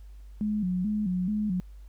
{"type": "tone with vibrato", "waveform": "sine", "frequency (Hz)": 196, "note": "G3", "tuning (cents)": 0, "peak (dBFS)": -25, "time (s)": [0.41, 1.6], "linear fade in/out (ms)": 0, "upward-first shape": "square", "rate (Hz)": 2.3, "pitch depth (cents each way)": 130, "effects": ["added 50 Hz sine -43 dBFS peak until 1.88 s", "pink hiss -67 dBFS RMS until 1.88 s"]}